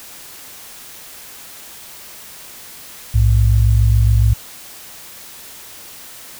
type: tone pair together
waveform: sine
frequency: 60.39 / 107.6 Hz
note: B1 / A2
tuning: -38 / -38 cents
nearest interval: minor seventh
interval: 1000 cents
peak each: -12 dBFS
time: 3.14-4.34 s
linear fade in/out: 10 ms
effects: white hiss -37 dBFS RMS until 6.39 s